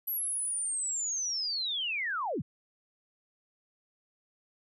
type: linear sweep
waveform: sine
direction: down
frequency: 11840 to 85 Hz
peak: -30 dBFS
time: 0.07-2.42 s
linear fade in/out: 10 ms
effects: none